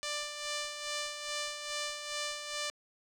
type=tone with tremolo; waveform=5% pulse; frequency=591 Hz; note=D5; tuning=11 cents sharp; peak=-22 dBFS; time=0.03-2.7 s; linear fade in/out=0 ms; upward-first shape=sine; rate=2.4 Hz; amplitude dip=55%; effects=low-pass 10000 Hz 12 dB/octave + 10-bit